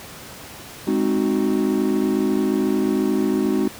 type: chord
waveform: triangle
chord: Ab dominant seventh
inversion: none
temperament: equal with one note detuned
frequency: 207.7 / 261.6 / 310.1 / 370 Hz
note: Ab3 / C4 / Eb4 / Gb4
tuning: 0 / 0 / -6 / 0 cents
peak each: -21 dBFS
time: 0.87-3.68 s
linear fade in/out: 5 ms
effects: pink hiss -38 dBFS RMS until 3.79 s + high-pass 80 Hz 12 dB/octave